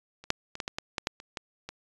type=clicks; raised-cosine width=0.2 ms; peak=-29 / -6 / -22 / -14 / -15 / -14 / -12 / -10 / -27 / -17 / -21 dBFS; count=11; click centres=0.24 / 0.304 / 0.554 / 0.602 / 0.679 / 0.785 / 0.982 / 1.071 / 1.201 / 1.372 / 1.69 s; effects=resampled to 24000 Hz